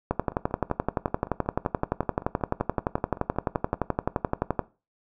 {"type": "two click trains", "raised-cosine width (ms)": 1, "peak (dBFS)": [-24, -9], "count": [19, 53], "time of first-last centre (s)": [[0.32, 3.742], [0.11, 4.593]], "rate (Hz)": [5.26, 11.6], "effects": ["noise-tail reverb RT60 0.3 s tail -18 dB re dry"]}